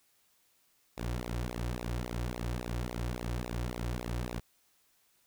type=tone with flanger; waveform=sawtooth; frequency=60 Hz; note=B1; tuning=49 cents flat; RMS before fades=-36 dBFS; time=0.97-4.4 s; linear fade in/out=10 ms; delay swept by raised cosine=0.61 to 4.81 ms; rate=3.6 Hz; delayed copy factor=-0.85; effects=white hiss -70 dBFS RMS until 5.26 s